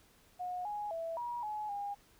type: tone with pitch steps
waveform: sine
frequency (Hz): 723 / 831 / 660 / 958 / 847 / 810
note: F#5 / G#5 / E5 / A#5 / G#5 / G#5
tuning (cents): -40 / +1 / +2 / +47 / +34 / -43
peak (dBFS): -36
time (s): 0.39-1.95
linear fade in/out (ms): 20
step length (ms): 260
effects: pink hiss -65 dBFS RMS until 2.19 s